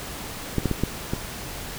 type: clicks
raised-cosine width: 3 ms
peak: -8 / -8 / -10 / -8 / -12 dBFS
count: 5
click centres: 0.583 / 0.657 / 0.713 / 0.836 / 1.135 s
effects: pink hiss -35 dBFS RMS until 1.78 s